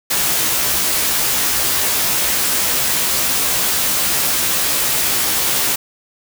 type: noise with comb filter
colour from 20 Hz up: white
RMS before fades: -17 dBFS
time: 0.1-5.76 s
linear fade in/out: 10 ms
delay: 15 ms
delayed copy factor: +0.8
effects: none